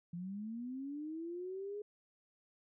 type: linear sweep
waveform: sine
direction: up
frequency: 168 to 420 Hz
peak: -40 dBFS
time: 0.13-1.82 s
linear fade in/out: 5 ms
effects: none